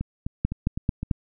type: two click trains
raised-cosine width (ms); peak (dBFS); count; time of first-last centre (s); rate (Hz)
5; -16 / -9; 5 / 4; 0.01-1.03 / 0.45-1.112; 3.92 / 4.53
effects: none